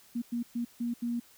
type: tone bursts at uneven times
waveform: sine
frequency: 237.5 Hz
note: A#3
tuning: 33 cents sharp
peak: -29 dBFS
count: 5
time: 0.15-0.22 / 0.32-0.43 / 0.55-0.65 / 0.8-0.94 / 1.02-1.2 s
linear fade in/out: 10 ms
effects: white hiss -59 dBFS RMS until 1.37 s